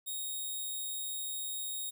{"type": "tone", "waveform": "5% pulse", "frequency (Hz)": 3739, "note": "A#7", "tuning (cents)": 4, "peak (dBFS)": -28, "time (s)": [0.06, 1.91], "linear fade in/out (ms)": 20, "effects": ["11-bit"]}